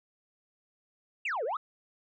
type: exponential two-way sweep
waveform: sine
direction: down then up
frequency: 2906 to 415.3 to 1344 Hz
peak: -28 dBFS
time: 1.25-1.57 s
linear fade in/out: 5 ms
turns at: 1.44 s
effects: tanh soft clip ceiling -27 dBFS